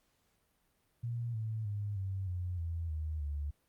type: tone with pitch steps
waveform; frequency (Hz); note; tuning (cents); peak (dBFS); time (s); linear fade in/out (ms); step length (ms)
sine; 118.1 / 110.19 / 102.81 / 95.93 / 89.5 / 83.51 / 77.92 / 72.7; A#2 / A2 / G#2 / G2 / F2 / E2 / D#2 / D2; +23 / +3 / -17 / -37 / +43 / +23 / +3 / -17; -34; 1.03-3.51; 10; 310
effects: pink hiss -75 dBFS RMS until 3.68 s + Opus 48 kbps